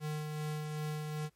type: tone with tremolo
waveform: square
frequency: 152.2 Hz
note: D#3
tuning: 38 cents flat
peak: -35 dBFS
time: 0-1.3 s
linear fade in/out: 50 ms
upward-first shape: sine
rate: 2.6 Hz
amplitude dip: 30%
effects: pink hiss -75 dBFS RMS until 1.35 s + MP3 64 kbps